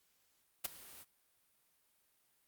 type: noise with ADSR envelope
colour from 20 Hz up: white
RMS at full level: -34 dBFS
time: 0.64-1.05 s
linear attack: 12 ms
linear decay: 15 ms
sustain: -20 dB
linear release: 33 ms
effects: white hiss -75 dBFS RMS until 2.47 s + Opus 48 kbps